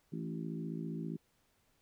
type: harmonic tone with a mistuned harmonic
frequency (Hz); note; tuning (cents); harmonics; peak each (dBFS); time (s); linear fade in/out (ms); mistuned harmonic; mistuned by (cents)
55; A1; 0; 3 / 4 / 5 / 6 / 7; -40 / -43 / -45 / -47 / -50; 0.12-1.17; 10; 6; +16
effects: pink hiss -74 dBFS RMS until 1.81 s